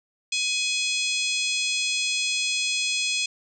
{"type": "harmonic tone with a mistuned harmonic", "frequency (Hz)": 840, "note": "G#5", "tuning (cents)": 19, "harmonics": [3, 4, 5, 6, 7, 8, 9, 10], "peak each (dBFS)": [-27, -29, -31, -33, -34, -35, -36, -37], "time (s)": [0.32, 3.26], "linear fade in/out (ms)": 5, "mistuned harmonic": 7, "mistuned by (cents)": 28, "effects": []}